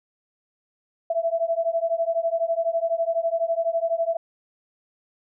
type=beating tone pair; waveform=sine; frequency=659.3 / 671.3 Hz; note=E5 / E5; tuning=0 / +31 cents; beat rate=12 Hz; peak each=-24 dBFS; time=1.1-4.17 s; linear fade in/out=5 ms; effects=none